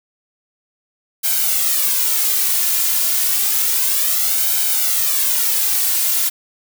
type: noise with flanger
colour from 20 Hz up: blue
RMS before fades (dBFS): -17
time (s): 1.23-6.3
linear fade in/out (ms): 20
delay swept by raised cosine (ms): 1.3 to 2.9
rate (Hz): 0.3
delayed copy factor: +0.8
effects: none